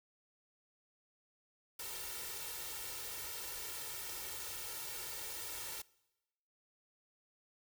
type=noise with comb filter; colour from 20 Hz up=white; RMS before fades=-44 dBFS; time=1.79-5.82 s; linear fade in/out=5 ms; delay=2.2 ms; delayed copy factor=+0.8; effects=noise-tail reverb RT60 1.0 s tail -23 dB re dry